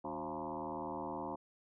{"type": "tone with frequency modulation", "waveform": "sine", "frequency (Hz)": 610, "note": "D#5", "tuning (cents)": -34, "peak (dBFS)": -38, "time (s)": [0.04, 1.36], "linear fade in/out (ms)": 10, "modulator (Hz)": 79.2, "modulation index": 5.2, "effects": []}